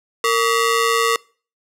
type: ring-modulated tone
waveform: sawtooth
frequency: 799 Hz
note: G5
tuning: 33 cents sharp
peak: -8 dBFS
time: 0.24-1.16 s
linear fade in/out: 2 ms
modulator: 339 Hz
effects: noise-tail reverb RT60 0.4 s tail -24 dB re dry + low-pass 12000 Hz 12 dB/octave